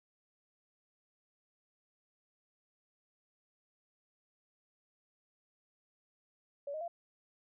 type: tone with pitch steps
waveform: sine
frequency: 568 / 623 / 683.3 Hz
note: C#5 / D#5 / F5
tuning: +42 / +2 / -38 cents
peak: -37 dBFS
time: 6.67-6.88 s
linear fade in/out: 5 ms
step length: 70 ms
effects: none